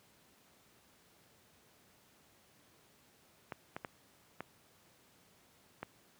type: clicks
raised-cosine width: 0.5 ms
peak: -25 dBFS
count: 5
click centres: 3.522 / 3.765 / 3.848 / 4.406 / 5.83 s
effects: pink hiss -66 dBFS RMS until 6.19 s + high-pass 100 Hz 12 dB/octave